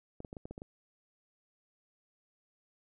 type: clicks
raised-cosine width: 2 ms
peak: -30 dBFS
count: 8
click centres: 0.204 / 0.248 / 0.329 / 0.368 / 0.455 / 0.51 / 0.579 / 0.619 s
effects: none